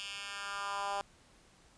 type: tone with high-pass filter sweep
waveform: 10% pulse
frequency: 200.2 Hz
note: G3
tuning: 37 cents sharp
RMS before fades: -39 dBFS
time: 0-1.01 s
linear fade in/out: 0 ms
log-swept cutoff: 2800 to 730 Hz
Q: 2.2
effects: pink hiss -63 dBFS RMS until 1.77 s + resampled to 22050 Hz